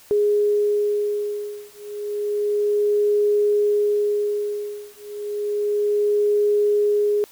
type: beating tone pair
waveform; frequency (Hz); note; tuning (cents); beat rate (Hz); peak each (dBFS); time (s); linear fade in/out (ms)
sine; 414.4 / 414.71; G#4 / G#4; -4 / -2; 0.31; -21; 0.11-7.24; 0
effects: white hiss -49 dBFS RMS until 7.31 s